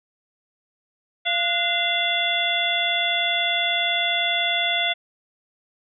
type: harmonic tone with a mistuned harmonic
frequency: 689 Hz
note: F5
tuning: 24 cents flat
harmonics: 1 / 2 / 3 / 4 / 5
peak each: -27 / -30 / -25 / -29 / -23 dBFS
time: 1.25-4.94 s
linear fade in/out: 20 ms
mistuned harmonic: 2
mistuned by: +99 cents
effects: none